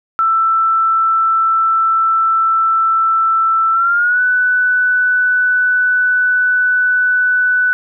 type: tone with pitch glide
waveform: sine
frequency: 1329 to 1491.8 Hz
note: E6 to F#6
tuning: +14 to +14 cents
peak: -10 dBFS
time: 0.19-7.73 s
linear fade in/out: 0 ms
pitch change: +200 cents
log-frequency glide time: 3.72-4.21 s
effects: none